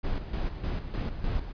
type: noise with tremolo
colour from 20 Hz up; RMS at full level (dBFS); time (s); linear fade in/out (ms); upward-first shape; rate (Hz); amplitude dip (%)
brown; -29; 0.03-1.53; 20; square; 3.3; 60
effects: resampled to 11025 Hz